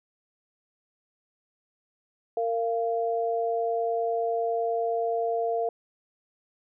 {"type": "tone pair together", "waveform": "sine", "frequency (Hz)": [459.5, 689.3], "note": ["A#4", "F5"], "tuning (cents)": [-25, -23], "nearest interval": "perfect fifth", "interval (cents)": 702, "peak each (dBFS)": -27, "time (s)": [2.37, 5.69], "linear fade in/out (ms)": 2, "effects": []}